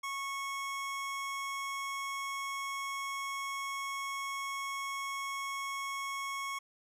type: tone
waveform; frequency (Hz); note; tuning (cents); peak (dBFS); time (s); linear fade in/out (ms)
25% pulse; 1100; C#6; -14; -32; 0.03-6.59; 10
effects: low-pass 12000 Hz 12 dB/octave